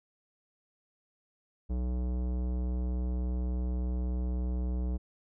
sine tone with tanh clipping, 61.74 Hz, B1, in tune, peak -31 dBFS, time 1.69-4.98 s, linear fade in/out 20 ms, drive 17 dB, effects none

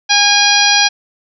harmonic tone, 817 Hz, G#5, 29 cents flat, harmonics 1 / 2 / 3 / 4 / 5 / 6 / 7, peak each -16 / -16 / -16 / -16 / -16 / -16 / -16 dBFS, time 0.09-0.89 s, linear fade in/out 20 ms, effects none

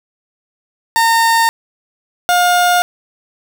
30% pulse tone pair in turn, 914 / 711.7 Hz, A#5 / F5, -34 / +33 cents, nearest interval major third, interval 433 cents, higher first, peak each -7 dBFS, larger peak neither, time 0.96-1.49 / 2.29-2.82 s, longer neither, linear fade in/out 0 ms, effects none

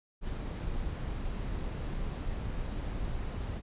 brown noise, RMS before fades -35 dBFS, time 0.21-3.62 s, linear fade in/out 50 ms, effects resampled to 8000 Hz

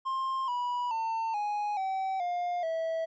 triangle tone with pitch steps, 1059 / 976.7 / 900.9 / 830.9 / 766.3 / 706.8 / 651.9 Hz, C6 / B5 / A5 / G#5 / G5 / F5 / E5, +21 / -20 / +41 / +1 / -40 / +21 / -19 cents, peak -27 dBFS, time 0.05-3.06 s, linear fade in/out 20 ms, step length 430 ms, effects resampled to 16000 Hz

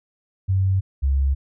sine tone pair in turn, 95.5 / 68.25 Hz, G2 / C#2, -45 / -26 cents, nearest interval tritone, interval 581 cents, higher first, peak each -16 dBFS, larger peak neither, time 0.48-0.81 / 1.02-1.35 s, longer neither, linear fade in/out 20 ms, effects none

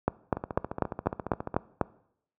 two click trains, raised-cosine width 1 ms, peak -9 / -18 dBFS, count 8 / 18, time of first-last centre 0.08-1.813 / 0.37-1.542 s, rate 4.04 / 14.5 Hz, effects noise-tail reverb RT60 0.7 s tail -21 dB re dry + high-pass 60 Hz 12 dB/octave

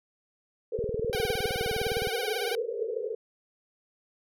white band-pass noise, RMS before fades -32 dBFS, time 0.72-3.15 s, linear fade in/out 5 ms, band 420 to 490 Hz, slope 96 dB/octave
click train, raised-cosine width 5 ms, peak -24 dBFS, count 26, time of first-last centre 0.79-2.072 s, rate 19.5 Hz
10% pulse tone with vibrato, 762 Hz, G5, 49 cents flat, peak -23 dBFS, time 1.13-2.55 s, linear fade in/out 0 ms, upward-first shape triangle, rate 18 Hz, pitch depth 110 cents each way
effects none

